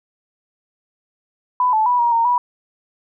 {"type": "tone with pitch steps", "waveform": "sine", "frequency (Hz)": [997, 871, 982, 948, 922, 977], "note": ["B5", "A5", "B5", "A#5", "A#5", "B5"], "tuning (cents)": [16, -18, -10, 29, -19, -19], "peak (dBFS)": -13, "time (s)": [1.6, 2.38], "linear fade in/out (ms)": 2, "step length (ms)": 130, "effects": []}